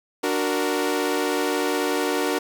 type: chord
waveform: sawtooth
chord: D augmented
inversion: none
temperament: equal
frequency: 293.7 / 370 / 466.2 Hz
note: D4 / F#4 / A#4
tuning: 0 / 0 / 0 cents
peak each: -22 dBFS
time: 0.23-2.39 s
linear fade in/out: 10 ms
effects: 8-bit